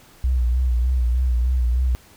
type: tone with vibrato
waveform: sine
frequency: 61.74 Hz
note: B1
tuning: in tune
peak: -16 dBFS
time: 0.24-1.95 s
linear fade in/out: 0 ms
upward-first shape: sine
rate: 3.3 Hz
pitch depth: 67 cents each way
effects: pink hiss -50 dBFS RMS until 2.16 s